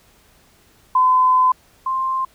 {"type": "tone pair in turn", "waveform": "sine", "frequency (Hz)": [1019, 1050.7], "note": ["C6", "C6"], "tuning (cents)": [-46, 7], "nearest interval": "minor second", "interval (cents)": 53, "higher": "second", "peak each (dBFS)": [-11, -18], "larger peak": "first", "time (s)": [[0.95, 1.52], [1.86, 2.25]], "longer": "first", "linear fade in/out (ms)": 5, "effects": ["pink hiss -54 dBFS RMS until 2.34 s"]}